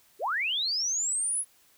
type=linear sweep; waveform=sine; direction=up; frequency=327.7 to 10640 Hz; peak=-26 dBFS; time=0.19-1.45 s; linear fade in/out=50 ms; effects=white hiss -62 dBFS RMS until 1.77 s